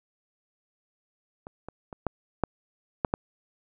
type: clicks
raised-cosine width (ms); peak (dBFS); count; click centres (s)
1; -26 / -24 / -25 / -12 / -9 / -9 / -10; 7; 1.469 / 1.686 / 1.928 / 2.067 / 2.437 / 3.048 / 3.139
effects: none